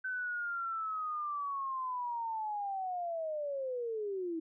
sine linear sweep, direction down, 1530 to 317 Hz, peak -34 dBFS, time 0.04-4.4 s, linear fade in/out 10 ms, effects none

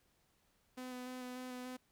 sawtooth tone with vibrato, 252 Hz, B3, 35 cents sharp, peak -40 dBFS, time 0.77-1.77 s, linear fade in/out 10 ms, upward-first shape square, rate 3.4 Hz, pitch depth 12 cents each way, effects pink hiss -75 dBFS RMS until 1.91 s

